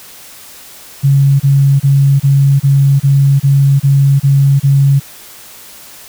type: tone bursts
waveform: sine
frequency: 138.59 Hz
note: C#3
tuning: in tune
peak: -5 dBFS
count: 10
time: 1.03-5 s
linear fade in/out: 20 ms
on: 370 ms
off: 30 ms
effects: white hiss -35 dBFS RMS until 6.08 s